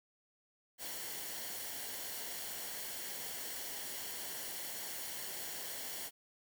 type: noise with comb filter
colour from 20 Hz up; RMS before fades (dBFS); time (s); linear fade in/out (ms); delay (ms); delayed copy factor
white; -43; 0.78-6.11; 50; 0.8; -0.5
effects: none